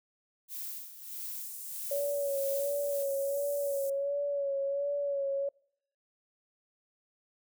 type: noise with tremolo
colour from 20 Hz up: violet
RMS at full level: -39 dBFS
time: 0.48-3.06 s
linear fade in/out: 50 ms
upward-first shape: sine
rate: 1.6 Hz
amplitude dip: 70%
type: high-pass noise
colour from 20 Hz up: pink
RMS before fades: -44 dBFS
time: 1.35-3.9 s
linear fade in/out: 5 ms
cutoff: 8000 Hz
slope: 24 dB/octave
type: tone with vibrato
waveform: sine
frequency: 562 Hz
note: C#5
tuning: 24 cents sharp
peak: -29 dBFS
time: 1.91-5.49 s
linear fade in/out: 5 ms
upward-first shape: sine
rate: 1.4 Hz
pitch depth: 35 cents each way
effects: noise-tail reverb RT60 0.7 s tail -26 dB re dry